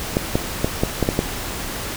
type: clicks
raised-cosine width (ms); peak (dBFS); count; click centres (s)
2; -3; 7; 0.169 / 0.355 / 0.645 / 0.835 / 1.027 / 1.089 / 1.191
effects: pink hiss -28 dBFS RMS until 1.96 s